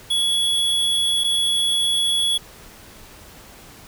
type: tone pair in turn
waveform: square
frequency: 3373 / 3373 Hz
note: G#7 / G#7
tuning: +26 / +26 cents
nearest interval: unison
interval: 0 cents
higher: neither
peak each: -18 dBFS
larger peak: neither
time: 0.1-1.24 / 1.24-2.38 s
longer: neither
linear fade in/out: 10 ms
effects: pink hiss -44 dBFS RMS until 3.87 s